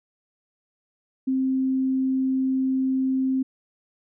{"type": "tone", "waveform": "sine", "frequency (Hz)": 262.9, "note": "C4", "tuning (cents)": 8, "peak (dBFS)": -20, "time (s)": [1.27, 3.43], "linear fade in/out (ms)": 10, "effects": []}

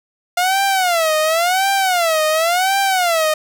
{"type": "tone with vibrato", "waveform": "sawtooth", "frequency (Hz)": 698.5, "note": "F5", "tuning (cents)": 0, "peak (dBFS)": -10, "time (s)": [0.37, 3.34], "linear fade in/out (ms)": 5, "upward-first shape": "sine", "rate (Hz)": 0.93, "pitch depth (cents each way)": 210, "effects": []}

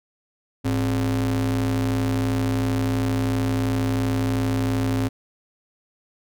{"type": "ring-modulated tone", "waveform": "square", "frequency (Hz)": 77.78, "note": "D#2", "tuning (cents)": 0, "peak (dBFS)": -18, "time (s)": [0.64, 5.09], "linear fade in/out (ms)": 20, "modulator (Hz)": 187, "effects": []}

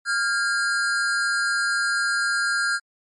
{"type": "tone pair together", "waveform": "square", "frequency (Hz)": [1396.9, 1620.8], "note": ["F6", "G#6"], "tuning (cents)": [0, -43], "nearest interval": "minor third", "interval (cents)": 257, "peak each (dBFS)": -24, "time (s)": [0.05, 2.8], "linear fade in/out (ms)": 50, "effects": ["MP3 48 kbps"]}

